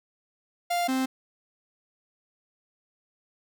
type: tone pair in turn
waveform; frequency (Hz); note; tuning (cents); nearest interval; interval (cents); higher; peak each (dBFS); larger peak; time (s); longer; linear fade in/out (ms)
45% pulse; 698.5 / 261.6; F5 / C4; 0 / 0; octave + perfect fourth; 1700; first; -24; neither; 0.7-0.88 / 0.88-1.06; neither; 10
effects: none